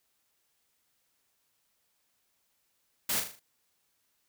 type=noise with echo; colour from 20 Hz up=white; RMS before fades=-30 dBFS; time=3.09-3.2 s; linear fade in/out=5 ms; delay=39 ms; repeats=5; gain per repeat=-6 dB; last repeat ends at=3.395 s; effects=white hiss -75 dBFS RMS until 4.28 s